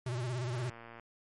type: tone with vibrato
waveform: square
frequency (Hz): 123.47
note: B2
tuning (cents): 0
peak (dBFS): -34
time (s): 0.06-0.7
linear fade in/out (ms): 5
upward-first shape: sine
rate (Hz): 17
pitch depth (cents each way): 100
type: click train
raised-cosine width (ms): 0.5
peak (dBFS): -34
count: 54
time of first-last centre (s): 0.54-0.997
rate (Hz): 116
effects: MP3 48 kbps